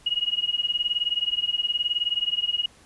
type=tone with tremolo; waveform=sine; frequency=2889 Hz; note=F#7; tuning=42 cents flat; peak=-18 dBFS; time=0.06-2.66 s; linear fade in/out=5 ms; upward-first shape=triangle; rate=19 Hz; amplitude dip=100%; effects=pink hiss -54 dBFS RMS until 2.85 s + resampled to 24000 Hz